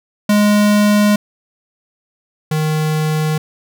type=tone pair in turn; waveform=square; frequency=207.7 / 155.02 Hz; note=G#3 / D#3; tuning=0 / -6 cents; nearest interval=perfect fourth; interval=506 cents; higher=first; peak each=-10 / -15 dBFS; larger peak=first; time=0.29-1.16 / 2.51-3.38 s; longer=neither; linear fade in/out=5 ms; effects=none